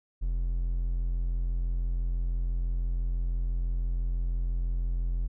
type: tone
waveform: triangle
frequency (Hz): 43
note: F1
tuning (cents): -26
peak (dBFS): -24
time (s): 0.21-5.28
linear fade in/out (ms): 20
effects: none